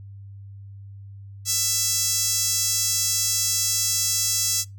sawtooth tone with high-pass filter, 665 Hz, E5, 15 cents sharp, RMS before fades -23 dBFS, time 1.45-4.65 s, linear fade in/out 50 ms, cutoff 6100 Hz, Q 2.4, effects noise-tail reverb RT60 0.2 s tail -23 dB re dry + added 99 Hz sine -38 dBFS peak until 4.78 s

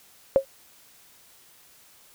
sine tone with exponential decay, 541 Hz, C#5, 42 cents flat, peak -10 dBFS, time 0.36-0.45 s, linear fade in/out 0 ms, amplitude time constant 19 ms, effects white hiss -55 dBFS RMS until 2.14 s

